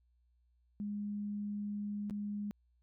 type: tone with dropouts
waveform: sine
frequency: 206 Hz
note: G#3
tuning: 14 cents flat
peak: -36 dBFS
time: 0.8-2.51 s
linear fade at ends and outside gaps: 0 ms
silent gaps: 2.098-2.108 s
effects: added 60 Hz sine -69 dBFS peak until 2.82 s